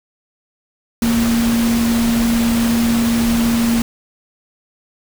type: tone in noise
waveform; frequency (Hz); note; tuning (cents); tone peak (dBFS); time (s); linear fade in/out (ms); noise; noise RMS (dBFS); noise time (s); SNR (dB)
sine; 232.3; A#3; -6; -13; 1.02-3.82; 2; pink; -23; 1.02-3.82; +7
effects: none